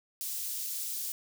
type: high-pass noise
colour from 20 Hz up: white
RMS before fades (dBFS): -36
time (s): 0.21-1.12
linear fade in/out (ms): 0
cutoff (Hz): 5200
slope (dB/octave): 12
effects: none